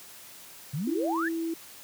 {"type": "exponential sweep", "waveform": "sine", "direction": "up", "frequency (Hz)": [128.2, 1864.7], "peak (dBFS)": -28, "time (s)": [0.73, 1.29], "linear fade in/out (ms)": 10}
{"type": "tone", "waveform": "sine", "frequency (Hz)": 329.6, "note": "E4", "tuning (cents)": 0, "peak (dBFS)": -28, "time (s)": [0.87, 1.54], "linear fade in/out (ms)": 5}
{"effects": ["white hiss -48 dBFS RMS until 1.83 s", "high-pass 80 Hz 12 dB/octave"]}